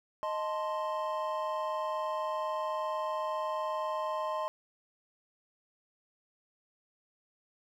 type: chord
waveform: triangle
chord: A diminished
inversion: second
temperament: equal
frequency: 622.3 / 880 / 1046.5 Hz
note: Eb5 / A5 / C6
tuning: 0 / 0 / 0 cents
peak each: -33 / -37 / -33 dBFS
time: 0.23-4.48 s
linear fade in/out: 0 ms
effects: none